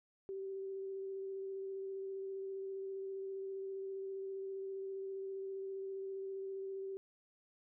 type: tone with vibrato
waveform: sine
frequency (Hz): 387.2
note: G4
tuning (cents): -21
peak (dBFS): -40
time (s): 0.29-6.97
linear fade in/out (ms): 0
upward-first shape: square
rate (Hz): 15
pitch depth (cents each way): 10
effects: none